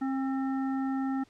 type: harmonic tone with a mistuned harmonic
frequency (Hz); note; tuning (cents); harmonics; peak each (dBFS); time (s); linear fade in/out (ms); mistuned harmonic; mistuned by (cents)
267.5; C4; +38; 1 / 3 / 5 / 7; -28 / -38 / -43 / -48; 0.01-1.24; 10; 7; -41
effects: pink hiss -63 dBFS RMS until 1.29 s + low-pass 7000 Hz 12 dB/octave